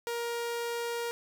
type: tone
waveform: sawtooth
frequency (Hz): 470.8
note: A#4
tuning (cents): +17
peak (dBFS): -28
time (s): 0.07-1.11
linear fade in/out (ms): 0
effects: none